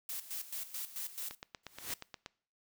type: noise with tremolo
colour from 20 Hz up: blue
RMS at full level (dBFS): -40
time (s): 0.09-1.35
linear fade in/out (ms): 2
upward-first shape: square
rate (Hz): 4.6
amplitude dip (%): 75
type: click train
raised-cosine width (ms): 0.2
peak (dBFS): -26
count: 9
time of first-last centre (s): 1.31-2.261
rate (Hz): 8.41
type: noise with exponential growth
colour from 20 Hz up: white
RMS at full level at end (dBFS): -35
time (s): 1.63-1.94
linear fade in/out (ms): 5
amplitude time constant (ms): 67
effects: noise-tail reverb RT60 0.5 s tail -22 dB re dry